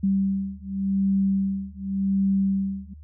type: beating tone pair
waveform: sine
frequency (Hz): 194.3 / 195.18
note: G3 / G3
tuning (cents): -15 / -7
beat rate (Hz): 0.88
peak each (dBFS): -24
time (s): 0.03-2.94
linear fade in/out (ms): 10
effects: added 75 Hz sine -41 dBFS peak until 3.03 s